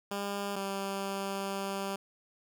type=tone pair in turn; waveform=10% pulse; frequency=200.8 / 196.21 Hz; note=G3 / G3; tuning=+42 / +2 cents; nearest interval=unison; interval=40 cents; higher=first; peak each=-25 dBFS; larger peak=neither; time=0.11-0.56 / 0.56-1.96 s; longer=second; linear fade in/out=5 ms; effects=none